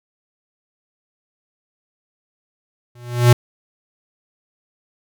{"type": "tone with exponential growth", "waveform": "square", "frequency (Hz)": 121.2, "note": "B2", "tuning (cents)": -32, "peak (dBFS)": -5, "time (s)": [2.95, 3.33], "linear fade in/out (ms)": 5, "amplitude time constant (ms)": 81, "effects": []}